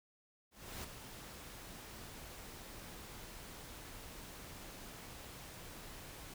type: noise with ADSR envelope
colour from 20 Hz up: pink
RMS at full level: -44 dBFS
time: 0.51-6.34 s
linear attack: 330 ms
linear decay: 8 ms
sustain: -7 dB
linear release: 4 ms
effects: none